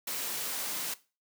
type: high-pass noise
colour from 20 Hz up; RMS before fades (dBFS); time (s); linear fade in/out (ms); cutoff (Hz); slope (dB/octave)
white; -35; 0.07-0.94; 5; 170; 12
effects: noise-tail reverb RT60 0.3 s tail -17 dB re dry